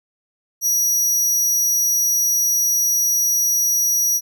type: tone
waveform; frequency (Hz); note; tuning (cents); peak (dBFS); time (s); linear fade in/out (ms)
sawtooth; 5790; F#8; -38; -13; 0.61-4.21; 50
effects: none